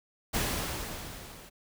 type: noise with level ramp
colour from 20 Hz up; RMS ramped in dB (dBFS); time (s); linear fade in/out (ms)
pink; -28 to -50; 0.33-1.5; 20
effects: none